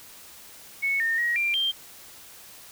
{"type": "tone with pitch steps", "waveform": "sine", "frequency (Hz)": [2207, 1827, 1895, 2375, 3171], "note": ["C#7", "A#6", "A#6", "D7", "G7"], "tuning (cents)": [-8, -35, 28, 19, 19], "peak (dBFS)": -22, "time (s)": [0.82, 1.72], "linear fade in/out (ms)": 20, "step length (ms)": 180, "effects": ["white hiss -47 dBFS RMS until 2.71 s"]}